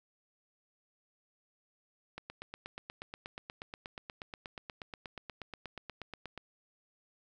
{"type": "click train", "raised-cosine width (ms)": 0.3, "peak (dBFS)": -26, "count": 36, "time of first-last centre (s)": [2.18, 6.377], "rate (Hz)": 8.34, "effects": []}